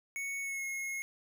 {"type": "tone with pitch glide", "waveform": "square", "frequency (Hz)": [2217, 2165], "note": ["C#7", "C#7"], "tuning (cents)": [0, -41], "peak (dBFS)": -36, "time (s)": [0.16, 1.02], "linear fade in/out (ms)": 0, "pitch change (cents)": -41, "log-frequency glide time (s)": [0.41, 0.64], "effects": []}